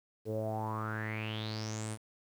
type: tone with low-pass filter sweep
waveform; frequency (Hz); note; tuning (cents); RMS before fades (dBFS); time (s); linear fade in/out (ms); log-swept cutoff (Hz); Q
sawtooth; 108.9; A2; -17; -37; 0.25-1.98; 50; 440 to 10000; 8.3
effects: 10-bit